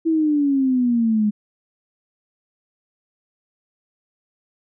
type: exponential sweep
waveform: sine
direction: down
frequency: 329.6 to 206.8 Hz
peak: -15 dBFS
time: 0.05-1.31 s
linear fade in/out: 20 ms
effects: none